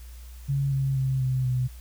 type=tone with pitch steps; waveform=sine; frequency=138.59 / 135.5 / 132.48 / 129.53 / 126.65 Hz; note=C#3 / C#3 / C3 / C3 / B2; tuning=0 / -39 / +22 / -17 / +44 cents; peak=-22 dBFS; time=0.48-1.68 s; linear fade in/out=20 ms; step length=240 ms; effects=added 60 Hz sine -40 dBFS peak until 1.8 s + white hiss -54 dBFS RMS until 1.8 s